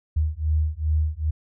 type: beating tone pair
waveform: sine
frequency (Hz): 76.2 / 78.7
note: D#2 / D#2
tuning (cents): -36 / +20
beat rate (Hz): 2.5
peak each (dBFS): -23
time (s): 0.16-1.31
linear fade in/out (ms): 10
effects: none